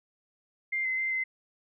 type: tone with pitch steps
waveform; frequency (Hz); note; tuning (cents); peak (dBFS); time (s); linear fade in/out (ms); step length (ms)
sine; 2101 / 2053 / 2082 / 2060; C7 / C7 / C7 / C7; +7 / -33 / -9 / -28; -27; 0.72-1.24; 10; 130
effects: none